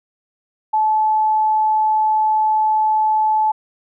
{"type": "tone", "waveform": "sine", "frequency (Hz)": 865, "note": "A5", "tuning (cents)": -30, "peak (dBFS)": -13, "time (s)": [0.73, 3.52], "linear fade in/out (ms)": 10, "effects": []}